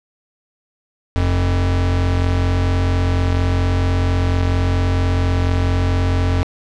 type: tone pair together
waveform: square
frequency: 44.78 / 89.1 Hz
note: F1 / F2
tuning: +44 / +35 cents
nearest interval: octave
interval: 1191 cents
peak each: -21 / -16 dBFS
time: 1.16-6.43 s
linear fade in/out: 0 ms
effects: low-pass 5000 Hz 12 dB/octave